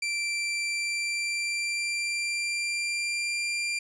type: tone with pitch glide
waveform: sawtooth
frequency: 2349 to 2380 Hz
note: D7 to D7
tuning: 0 to +22 cents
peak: -24 dBFS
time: 0.02-3.79 s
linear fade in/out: 5 ms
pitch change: +22 cents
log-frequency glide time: 0.61-3.46 s
effects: resampled to 22050 Hz